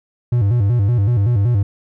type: tone with vibrato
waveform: triangle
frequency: 110 Hz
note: A2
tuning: in tune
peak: -10 dBFS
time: 0.32-1.63 s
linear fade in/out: 5 ms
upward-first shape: square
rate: 5.3 Hz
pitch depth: 170 cents each way
effects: none